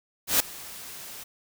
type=noise with ADSR envelope; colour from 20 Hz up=white; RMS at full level=-19 dBFS; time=0.27-1.24 s; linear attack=130 ms; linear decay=5 ms; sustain=-22 dB; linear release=11 ms; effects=none